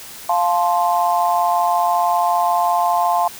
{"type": "chord", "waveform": "sine", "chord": "F major", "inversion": "none", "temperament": "just", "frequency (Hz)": [698.5, 873.1, 1047.7], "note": ["F5", "A5", "C6"], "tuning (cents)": [0, -14, 2], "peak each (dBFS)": [-17, -19, -20], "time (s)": [0.29, 3.28], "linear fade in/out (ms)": 5, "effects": ["white hiss -36 dBFS RMS until 3.39 s"]}